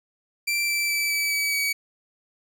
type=tone with pitch steps; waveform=sawtooth; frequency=2349 / 2333 / 2317 / 2301 / 2285 / 2269 Hz; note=D7 / D7 / D7 / D7 / D7 / C#7; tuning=0 / -12 / -24 / -36 / -48 / +40 cents; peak=-19 dBFS; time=0.47-1.73 s; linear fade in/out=10 ms; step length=210 ms; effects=none